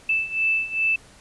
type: beating tone pair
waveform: sine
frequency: 2637 / 2639.5 Hz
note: E7 / E7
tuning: 0 / +2 cents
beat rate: 2.5 Hz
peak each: -25 / -22 dBFS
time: 0.09-0.96 s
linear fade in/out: 5 ms
effects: pink hiss -50 dBFS RMS until 1.2 s + resampled to 24000 Hz